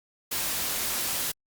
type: noise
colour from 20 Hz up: white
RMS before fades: -29 dBFS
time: 0.31-1.32 s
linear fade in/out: 10 ms
effects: Opus 48 kbps